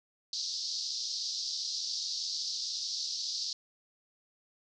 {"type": "band-pass noise", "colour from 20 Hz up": "pink", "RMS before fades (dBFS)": -36, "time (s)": [0.33, 3.53], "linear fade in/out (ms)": 2, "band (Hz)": [4200, 5600], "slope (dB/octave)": 48, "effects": []}